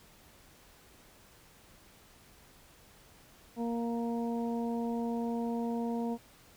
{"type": "harmonic tone", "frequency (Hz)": 233.5, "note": "A#3", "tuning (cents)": 3, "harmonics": [1, 2, 3, 4], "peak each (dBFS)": [-32, -38, -42, -44], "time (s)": [3.56, 6.18], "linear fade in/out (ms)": 50, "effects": ["pink hiss -59 dBFS RMS until 6.56 s"]}